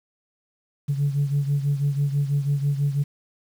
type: beating tone pair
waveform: sine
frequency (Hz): 141.1 / 147.2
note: C#3 / D3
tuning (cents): +31 / +4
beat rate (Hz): 6.1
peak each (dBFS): -20 / -25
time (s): 0.88-3.04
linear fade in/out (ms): 20
effects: tanh soft clip ceiling -15 dBFS + 8-bit